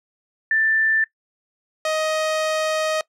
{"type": "tone pair in turn", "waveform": ["sine", "sawtooth"], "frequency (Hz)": [1772, 626.5], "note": ["A6", "D#5"], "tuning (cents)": [12, 12], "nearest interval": "octave + tritone", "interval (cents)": 1800, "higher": "first", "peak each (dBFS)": -16, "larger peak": "neither", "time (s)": [[0.51, 1.04], [1.85, 3.01]], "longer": "second", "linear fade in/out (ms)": 2, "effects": ["noise-tail reverb RT60 0.1 s tail -21 dB re dry", "low-pass 8000 Hz 12 dB/octave"]}